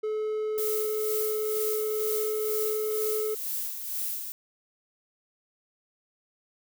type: tone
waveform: triangle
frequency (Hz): 430.5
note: A4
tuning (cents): -38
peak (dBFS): -25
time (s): 0.03-3.35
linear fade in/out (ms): 10
type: noise with tremolo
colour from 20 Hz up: violet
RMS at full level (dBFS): -31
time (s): 0.58-4.32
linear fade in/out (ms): 0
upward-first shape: sine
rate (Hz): 2.1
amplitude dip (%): 50
effects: none